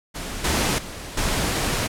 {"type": "noise with level steps", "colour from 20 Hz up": "pink", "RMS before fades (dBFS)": [-31, -21, -35, -23], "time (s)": [0.14, 1.88], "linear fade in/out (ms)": 20, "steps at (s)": [0.44, 0.78, 1.17], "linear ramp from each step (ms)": 5, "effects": ["low-pass 11000 Hz 12 dB/octave"]}